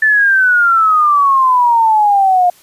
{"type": "exponential sweep", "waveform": "sine", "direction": "down", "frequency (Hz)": [1767, 705], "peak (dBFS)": -7, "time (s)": [0.02, 2.5], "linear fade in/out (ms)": 5, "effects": ["white hiss -46 dBFS RMS until 2.62 s", "resampled to 32000 Hz"]}